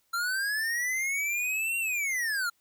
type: linear two-way sweep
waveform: square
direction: up then down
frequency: 1356 to 2763 to 1356 Hz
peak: -28 dBFS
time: 0.13-2.5 s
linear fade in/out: 10 ms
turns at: 1.78 s
effects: white hiss -71 dBFS RMS until 2.6 s